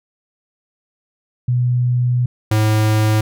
sine / square tone pair in turn, 123.47 / 108.07 Hz, B2 / A2, 0 / -31 cents, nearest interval major second, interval 231 cents, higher first, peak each -13 dBFS, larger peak neither, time 1.48-2.26 / 2.51-3.21 s, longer first, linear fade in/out 5 ms, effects none

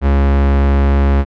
45% pulse tone, 69.5 Hz, C#2, 5 cents sharp, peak -9 dBFS, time 0.01-1.25 s, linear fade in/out 50 ms, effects low-pass 2000 Hz 12 dB/octave

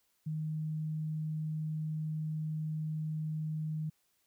sine tone, 155.56 Hz, D#3, in tune, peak -33 dBFS, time 0.26-3.9 s, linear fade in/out 10 ms, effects white hiss -75 dBFS RMS until 4.26 s

